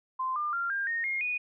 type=tone with pitch steps; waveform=sine; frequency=1038 / 1199.3 / 1385.6 / 1600.8 / 1849.5 / 2137 / 2469 Hz; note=C6 / D6 / F6 / G6 / A#6 / C7 / D#7; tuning=-14 / +36 / -14 / +36 / -14 / +36 / -14 cents; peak=-28 dBFS; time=0.19-1.38 s; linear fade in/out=10 ms; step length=170 ms; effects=none